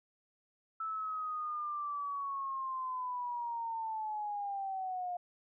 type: linear sweep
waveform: sine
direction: down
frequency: 1318.5 to 707 Hz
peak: -35 dBFS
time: 0.8-5.17 s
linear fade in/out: 5 ms
effects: none